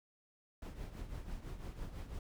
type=noise with tremolo; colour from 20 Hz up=brown; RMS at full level=-42 dBFS; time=0.62-2.19 s; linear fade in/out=2 ms; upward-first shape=triangle; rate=6 Hz; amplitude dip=70%; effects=none